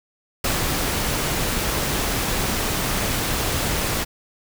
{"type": "noise with ADSR envelope", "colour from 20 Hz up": "pink", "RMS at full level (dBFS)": -21, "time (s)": [0.44, 4.05], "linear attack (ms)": 5, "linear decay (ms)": 180, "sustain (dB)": -2, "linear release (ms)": 25, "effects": []}